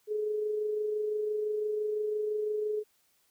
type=tone with amplitude modulation; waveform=sine; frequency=424.3 Hz; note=G#4; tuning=37 cents sharp; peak=-27 dBFS; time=0.07-2.84 s; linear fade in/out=50 ms; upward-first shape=sine; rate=25.9 Hz; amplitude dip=35%; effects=white hiss -70 dBFS RMS until 3.3 s